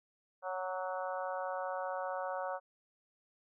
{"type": "harmonic tone with a mistuned harmonic", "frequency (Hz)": 185, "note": "F#3", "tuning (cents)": 0, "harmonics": [3, 4, 5, 6, 7, 8], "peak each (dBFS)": [-39, -41, -43, -45, -46, -47], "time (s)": [0.42, 2.6], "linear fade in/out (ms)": 50, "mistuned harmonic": 6, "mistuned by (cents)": 24, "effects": []}